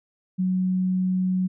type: tone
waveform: sine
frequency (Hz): 185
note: F#3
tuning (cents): 0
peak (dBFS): -20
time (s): 0.38-1.48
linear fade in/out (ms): 20
effects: none